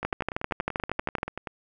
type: two click trains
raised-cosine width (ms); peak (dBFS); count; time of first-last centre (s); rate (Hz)
0.5; -18 / -11; 16 / 16; 0.03-1.472 / 0.05-1.231; 10.4 / 12.7
effects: none